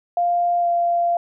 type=tone with pitch glide; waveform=sine; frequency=698.5 to 690.9 Hz; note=F5 to F5; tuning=0 to -19 cents; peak=-16 dBFS; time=0.17-1.17 s; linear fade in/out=2 ms; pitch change=-19 cents; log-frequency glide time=0.6-0.67 s; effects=none